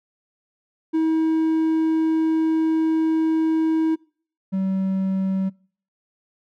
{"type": "tone pair in turn", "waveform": "triangle", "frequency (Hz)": [320, 191.1], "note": ["D#4", "G3"], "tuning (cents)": [49, -44], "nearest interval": "major sixth", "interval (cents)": 893, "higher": "first", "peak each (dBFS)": [-15, -18], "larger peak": "first", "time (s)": [[0.93, 3.96], [4.52, 5.5]], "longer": "first", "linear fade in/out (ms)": 20, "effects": ["noise-tail reverb RT60 0.5 s tail -25 dB re dry"]}